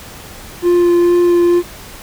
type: tone with vibrato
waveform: triangle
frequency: 349.1 Hz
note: F4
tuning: 1 cent flat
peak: -6 dBFS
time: 0.62-1.63 s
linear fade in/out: 50 ms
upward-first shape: sine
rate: 2.2 Hz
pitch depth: 10 cents each way
effects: pink hiss -34 dBFS RMS until 2.02 s